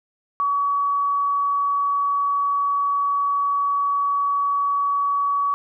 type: tone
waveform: sine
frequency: 1133 Hz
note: C#6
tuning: 37 cents sharp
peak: -18 dBFS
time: 0.4-5.54 s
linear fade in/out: 0 ms
effects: none